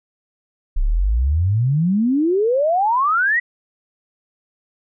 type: exponential sweep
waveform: sine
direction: up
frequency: 30.87 to 1983 Hz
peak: -14 dBFS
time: 0.76-3.4 s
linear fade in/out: 10 ms
effects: none